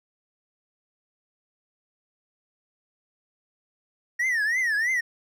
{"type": "tone with vibrato", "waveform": "triangle", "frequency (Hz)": 1862, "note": "A#6", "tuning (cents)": -2, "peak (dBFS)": -20, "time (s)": [4.19, 5.01], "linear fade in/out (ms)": 10, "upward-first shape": "triangle", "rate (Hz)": 3.1, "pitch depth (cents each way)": 220, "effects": []}